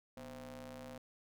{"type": "ring-modulated tone", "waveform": "sawtooth", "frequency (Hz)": 137.1, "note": "C#3", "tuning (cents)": -19, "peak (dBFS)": -40, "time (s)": [0.17, 0.98], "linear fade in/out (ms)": 2, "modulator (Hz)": 382, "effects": []}